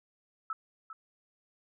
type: tone with echo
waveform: sine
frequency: 1309 Hz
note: E6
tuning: 13 cents flat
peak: -32 dBFS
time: 0.5-0.53 s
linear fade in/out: 2 ms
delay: 400 ms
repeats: 1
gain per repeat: -10 dB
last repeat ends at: 0.93 s
effects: none